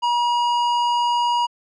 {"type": "tone with tanh clipping", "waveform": "sine", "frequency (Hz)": 958, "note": "A#5", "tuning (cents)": 47, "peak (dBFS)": -19, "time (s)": [0.02, 1.47], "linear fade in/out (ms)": 20, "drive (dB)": 15, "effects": ["low-pass 6000 Hz 12 dB/octave"]}